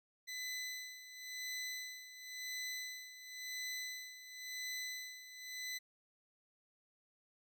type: tone with tremolo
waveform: 20% pulse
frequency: 2008 Hz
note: B6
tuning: 28 cents sharp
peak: -35 dBFS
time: 0.27-5.79 s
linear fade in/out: 20 ms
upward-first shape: sine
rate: 0.95 Hz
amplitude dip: 75%
effects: none